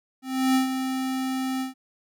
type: tone with ADSR envelope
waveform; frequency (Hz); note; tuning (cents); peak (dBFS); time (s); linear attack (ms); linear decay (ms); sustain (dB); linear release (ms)
square; 261.6; C4; 0; -18; 0.22-1.74; 330; 120; -8; 130
effects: none